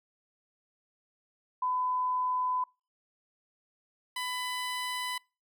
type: tone pair in turn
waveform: sine / 15% pulse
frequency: 1006 / 999.1 Hz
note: B5 / B5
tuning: +32 / +20 cents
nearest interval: unison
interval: 12 cents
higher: first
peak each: -27 / -26 dBFS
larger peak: second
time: 1.62-2.64 / 4.16-5.18 s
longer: neither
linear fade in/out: 5 ms
effects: noise-tail reverb RT60 0.3 s tail -26 dB re dry